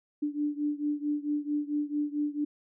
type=beating tone pair; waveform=sine; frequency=293.1 / 297.6 Hz; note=D4 / D4; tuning=-3 / +23 cents; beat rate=4.5 Hz; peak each=-30 / -32 dBFS; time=0.22-2.45 s; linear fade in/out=10 ms; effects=none